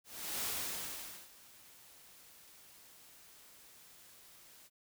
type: noise with ADSR envelope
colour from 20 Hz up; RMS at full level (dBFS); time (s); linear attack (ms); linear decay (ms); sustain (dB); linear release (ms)
white; -37; 0.04-4.7; 390; 850; -22; 43
effects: none